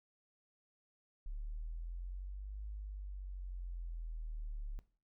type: linear two-way sweep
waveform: sine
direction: up then down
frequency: 35.15 to 51.91 to 35.15 Hz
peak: -40 dBFS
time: 1.26-4.79 s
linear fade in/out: 0 ms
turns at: 2.66 s
effects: noise-tail reverb RT60 0.4 s tail -17 dB re dry